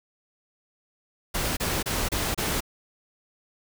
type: noise bursts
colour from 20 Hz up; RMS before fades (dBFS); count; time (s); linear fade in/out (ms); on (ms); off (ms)
pink; -27; 5; 1.34-2.606; 10; 230; 29
effects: none